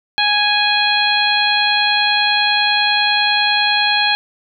harmonic tone, 830 Hz, G#5, 1 cent flat, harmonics 1 / 2 / 3 / 4 / 5, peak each -19 / -19 / -19 / -19 / -19 dBFS, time 0.18-4.15 s, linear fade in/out 0 ms, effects none

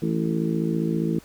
harmonic tone with a mistuned harmonic, 55 Hz, A1, in tune, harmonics 3 / 4 / 5 / 6 / 7 / 8, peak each -25 / -27 / -34 / -27 / -36 / -33 dBFS, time 0.02-1.19 s, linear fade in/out 5 ms, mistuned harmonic 8, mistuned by +31 cents, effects pink hiss -51 dBFS RMS until 1.24 s

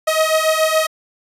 sawtooth beating tone pair, 629 / 636.1 Hz, D#5 / D#5, +19 / +38 cents, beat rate 7.1 Hz, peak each -13 dBFS, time 0.07-0.87 s, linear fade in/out 10 ms, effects resampled to 32000 Hz

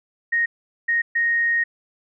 sine tone bursts at uneven times, 1864.7 Hz, A#6, in tune, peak -17 dBFS, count 3, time 0.32-0.46 / 0.88-1.02 / 1.15-1.64 s, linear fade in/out 10 ms, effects none

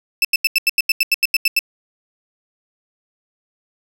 30% pulse tone bursts, 2637 Hz, E7, in tune, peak -9 dBFS, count 13, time 0.22-1.591 s, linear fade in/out 2 ms, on 27 ms, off 85 ms, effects none

